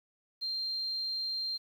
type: tone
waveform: sine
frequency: 4176 Hz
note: C8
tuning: 4 cents flat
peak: -32 dBFS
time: 0.41-1.58 s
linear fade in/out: 20 ms
effects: 10-bit